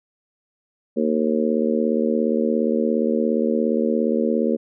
harmonic tone, 77.2 Hz, D#2, 13 cents flat, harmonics 3 / 4 / 5 / 6 / 7, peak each -21 / -26 / -25 / -24 / -26 dBFS, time 0.96-4.57 s, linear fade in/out 20 ms, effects none

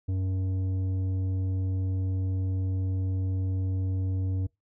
sine tone with tanh clipping, 94 Hz, F#2, 28 cents sharp, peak -27 dBFS, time 0.08-4.47 s, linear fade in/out 10 ms, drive 9 dB, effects noise-tail reverb RT60 0.2 s tail -25 dB re dry

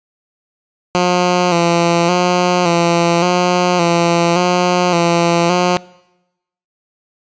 10% pulse tone with vibrato, 174.61 Hz, F3, in tune, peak -3 dBFS, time 0.95-5.77 s, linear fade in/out 0 ms, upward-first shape square, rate 0.88 Hz, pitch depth 42 cents each way, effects noise-tail reverb RT60 0.9 s tail -22 dB re dry + resampled to 16000 Hz

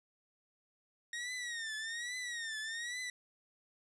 sawtooth tone with vibrato, 1866 Hz, A#6, 1 cent sharp, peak -35 dBFS, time 1.13-3.1 s, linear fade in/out 2 ms, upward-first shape triangle, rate 1.2 Hz, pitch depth 140 cents each way, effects resampled to 22050 Hz + 11-bit

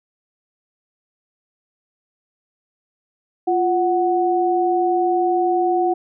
sine tone pair together, 349.2 / 740 Hz, F4 / F#5, 0 / 0 cents, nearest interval octave + minor second, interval 1300 cents, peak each -18 dBFS, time 3.47-5.94 s, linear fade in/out 10 ms, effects none

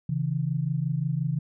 sine tone pair together, 135.72 / 161.4 Hz, C#3 / E3, -36 / -36 cents, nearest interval minor third, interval 300 cents, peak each -27 dBFS, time 0.09-1.39 s, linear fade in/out 5 ms, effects none

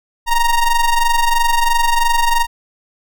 square ring-modulated tone, 464.5 Hz, A#4, 6 cents flat, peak -9 dBFS, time 0.26-2.47 s, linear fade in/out 50 ms, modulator 476 Hz, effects none

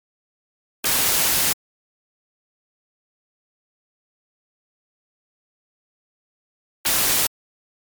white noise bursts at uneven times, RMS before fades -19 dBFS, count 2, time 0.84-1.53 / 6.85-7.27 s, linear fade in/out 5 ms, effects MP3 96 kbps

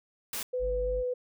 white noise, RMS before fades -35 dBFS, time 0.33-0.43 s, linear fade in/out 2 ms
sine tone with vibrato, 500 Hz, B4, 21 cents sharp, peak -28 dBFS, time 0.53-1.14 s, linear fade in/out 10 ms, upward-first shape square, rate 3 Hz, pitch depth 8 cents each way
triangle tone, 49.46 Hz, G1, 16 cents sharp, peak -31 dBFS, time 0.59-1.04 s, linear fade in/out 50 ms
effects none

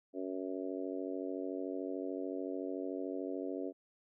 harmonic tone, 93.6 Hz, F#2, 20 cents sharp, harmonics 3 / 4 / 5 / 6 / 7, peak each -40 / -42 / -44 / -46 / -47 dBFS, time 0.13-3.73 s, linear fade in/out 50 ms, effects none

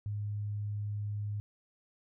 sine tone, 103.7 Hz, G#2, 2 cents flat, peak -33 dBFS, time 0.06-1.4 s, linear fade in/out 0 ms, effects none

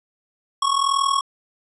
square tone with amplitude modulation, 1103 Hz, C#6, 9 cents flat, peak -15 dBFS, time 0.62-1.21 s, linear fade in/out 5 ms, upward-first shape sine, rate 41 Hz, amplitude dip 75%, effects resampled to 24000 Hz

